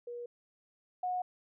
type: tone pair in turn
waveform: sine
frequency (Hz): 480 / 728.2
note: B4 / F#5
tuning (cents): -49 / -28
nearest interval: perfect fifth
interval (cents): 721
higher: second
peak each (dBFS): -39 / -31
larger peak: second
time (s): 0.07-0.26 / 1.03-1.22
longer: neither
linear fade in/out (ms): 5
effects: none